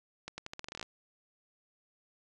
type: accelerating click train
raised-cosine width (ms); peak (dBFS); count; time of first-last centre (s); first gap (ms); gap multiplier
0.2; -23; 13; 0.28-0.828; 100; 0.84
effects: resampled to 22050 Hz